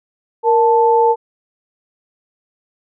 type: tone pair together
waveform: sine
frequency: 466.2 / 880 Hz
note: A#4 / A5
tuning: 0 / 0 cents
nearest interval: major seventh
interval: 1100 cents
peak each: -12 dBFS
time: 0.43-1.16 s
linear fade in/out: 50 ms
effects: none